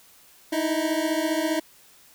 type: beating tone pair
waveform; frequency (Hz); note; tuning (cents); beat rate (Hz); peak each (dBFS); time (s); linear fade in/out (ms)
25% pulse; 309.2 / 324.2; D#4 / E4; -11 / -29; 15; -22; 0.52-1.6; 10
effects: white hiss -54 dBFS RMS until 2.14 s